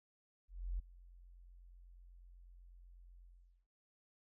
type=tone with ADSR envelope; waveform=sine; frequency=44.06 Hz; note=F1; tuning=16 cents sharp; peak=-35 dBFS; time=0.48-3.67 s; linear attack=310 ms; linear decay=12 ms; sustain=-21 dB; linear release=450 ms; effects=none